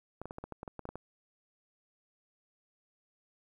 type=clicks; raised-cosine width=1 ms; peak=-27 dBFS; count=12; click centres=0.216 / 0.256 / 0.309 / 0.384 / 0.44 / 0.523 / 0.631 / 0.678 / 0.793 / 0.854 / 0.89 / 0.956 s; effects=11-bit